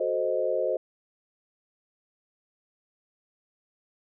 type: chord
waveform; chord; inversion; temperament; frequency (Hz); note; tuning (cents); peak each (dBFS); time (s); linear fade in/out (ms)
sine; F# diminished seventh; none; equal; 370 / 440 / 523.3 / 622.3; F#4 / A4 / C5 / Eb5; 0 / 0 / 0 / 0; -32 / -32 / -27 / -29; 0-0.77; 5
effects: none